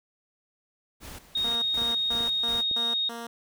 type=noise with tremolo; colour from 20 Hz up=pink; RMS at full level=-42 dBFS; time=1-2.64 s; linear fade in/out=50 ms; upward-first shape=square; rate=2.7 Hz; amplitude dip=75%
type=tone; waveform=sine; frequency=3729 Hz; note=A#7; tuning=in tune; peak=-24 dBFS; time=1.35-3.09 s; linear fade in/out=5 ms
type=tone bursts; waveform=10% pulse; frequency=233.2 Hz; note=A#3; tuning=1 cent sharp; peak=-27 dBFS; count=6; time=1.44-3.27 s; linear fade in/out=5 ms; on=180 ms; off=150 ms
type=clicks; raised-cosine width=2 ms; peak=-28 dBFS; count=4; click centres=1.818 / 2.151 / 2.207 / 2.713 s
effects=none